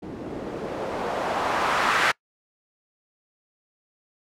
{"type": "noise with low-pass filter sweep", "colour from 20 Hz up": "blue", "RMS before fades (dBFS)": -26, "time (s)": [0.02, 2.12], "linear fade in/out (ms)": 10, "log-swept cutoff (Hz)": [260, 1600], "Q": 1.4, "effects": ["noise-tail reverb RT60 0.1 s tail -25 dB re dry"]}